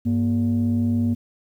sine tone pair together, 99.6 / 236.9 Hz, G2 / A#3, +28 / +28 cents, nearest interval octave + minor third, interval 1500 cents, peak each -21 / -18 dBFS, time 0.05-1.15 s, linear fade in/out 20 ms, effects tanh soft clip ceiling -14 dBFS + 9-bit

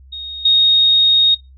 sine tone with level steps, 3729 Hz, A#7, in tune, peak -25 / -8 dBFS, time 0.12-1.35 s, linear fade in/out 10 ms, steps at 0.45 s, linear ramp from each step 5 ms, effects noise-tail reverb RT60 0.2 s tail -22 dB re dry + added 66 Hz sine -40 dBFS peak until 1.57 s

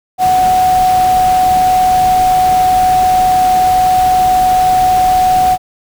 sine tone in noise, 740 Hz, F#5, in tune, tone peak -7 dBFS, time 0.18-5.58 s, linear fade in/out 50 ms, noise pink, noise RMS -23 dBFS, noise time 0.18-5.58 s, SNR +13 dB, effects none

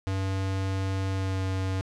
square tone with pitch glide, 96 to 94.79 Hz, G2 to F#2, -36 to +42 cents, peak -27 dBFS, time 0.07-1.81 s, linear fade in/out 0 ms, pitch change -22 cents, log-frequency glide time 1.1-1.43 s, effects low-pass 7000 Hz 12 dB/octave

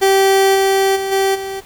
30% pulse tone with level steps, 388.3 Hz, G4, 16 cents flat, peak -7 / -9 / -16 / -10 / -20 dBFS, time 0.01-1.61 s, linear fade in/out 20 ms, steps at 0.54 / 0.95 / 1.11 / 1.34 s, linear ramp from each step 20 ms, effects pink hiss -43 dBFS RMS until 1.65 s

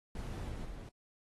brown noise with level steps, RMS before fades -40 / -42 / -46 dBFS, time 0.15-0.89 s, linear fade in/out 2 ms, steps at 0.49 / 0.64 s, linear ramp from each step 20 ms, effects AAC 32 kbps

